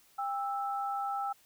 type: tone pair together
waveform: sine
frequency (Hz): 798.5 / 1318.5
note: G5 / E6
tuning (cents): +32 / 0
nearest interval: major sixth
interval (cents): 868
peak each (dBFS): -33 / -36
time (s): 0.18-1.33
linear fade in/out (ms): 10
effects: white hiss -64 dBFS RMS until 1.45 s